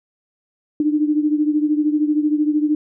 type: beating tone pair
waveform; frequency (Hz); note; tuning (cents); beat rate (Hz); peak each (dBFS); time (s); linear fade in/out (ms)
sine; 298.5 / 311.5; D4 / D#4; +28 / +2; 13; -16 / -21; 0.8-2.75; 2
effects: none